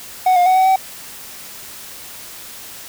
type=tone with pitch steps; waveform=triangle; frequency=742 / 711 / 746 / 754 / 762 Hz; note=F#5 / F5 / F#5 / F#5 / G5; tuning=+5 / +31 / +14 / +32 / -49 cents; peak=-8 dBFS; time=0.26-0.76 s; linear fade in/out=5 ms; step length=100 ms; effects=white hiss -35 dBFS RMS until 2.88 s